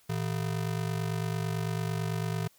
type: ring-modulated tone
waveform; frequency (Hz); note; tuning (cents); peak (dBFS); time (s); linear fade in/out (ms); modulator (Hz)
square; 138.59; C#3; 0; -27; 0.09-2.48; 10; 24.5
effects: white hiss -63 dBFS RMS until 2.58 s